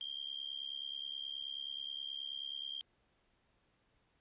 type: tone with amplitude modulation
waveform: sine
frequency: 3193 Hz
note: G7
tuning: 31 cents sharp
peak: -36 dBFS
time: 0.01-2.81 s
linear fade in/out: 0 ms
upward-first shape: sine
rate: 69.4 Hz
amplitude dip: 90%
effects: pink hiss -75 dBFS RMS until 4.2 s + resampled to 8000 Hz